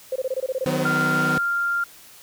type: tone bursts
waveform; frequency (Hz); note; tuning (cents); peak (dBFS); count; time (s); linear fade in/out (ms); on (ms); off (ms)
sine; 521; C5; -7; -21; 12; 0.12-0.829; 5; 38; 23
type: chord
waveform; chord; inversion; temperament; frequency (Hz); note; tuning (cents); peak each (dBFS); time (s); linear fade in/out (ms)
sawtooth; B major; first; equal with one note detuned; 155.56 / 185 / 252.6; D#3 / F#3 / B3; 0 / 0 / +39; -22 / -25 / -22; 0.66-1.38; 0
type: tone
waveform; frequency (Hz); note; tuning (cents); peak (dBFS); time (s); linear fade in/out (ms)
sine; 1394; F6; -4; -20; 0.85-1.84; 5
effects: white hiss -47 dBFS RMS until 2.22 s